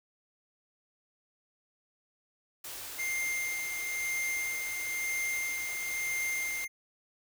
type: band-stop noise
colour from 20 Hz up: white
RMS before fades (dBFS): -42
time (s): 2.64-6.65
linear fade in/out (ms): 5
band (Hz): 150 to 260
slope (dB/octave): 96
type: tone with tremolo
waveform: square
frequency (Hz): 2108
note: C7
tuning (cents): +12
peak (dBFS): -31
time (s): 2.98-6.68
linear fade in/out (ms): 20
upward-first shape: sine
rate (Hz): 1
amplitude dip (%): 40
effects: none